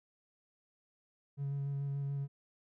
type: tone with vibrato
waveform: triangle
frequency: 140 Hz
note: C#3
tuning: 18 cents sharp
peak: -31 dBFS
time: 1.37-2.28 s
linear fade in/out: 50 ms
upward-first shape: square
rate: 6.9 Hz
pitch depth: 11 cents each way
effects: tanh soft clip ceiling -29 dBFS